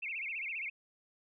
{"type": "tone with vibrato", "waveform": "sine", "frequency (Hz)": 2396, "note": "D7", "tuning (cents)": 34, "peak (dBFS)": -36, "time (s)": [0.02, 0.7], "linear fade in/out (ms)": 10, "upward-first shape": "sine", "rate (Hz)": 15, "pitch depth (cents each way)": 220, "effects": []}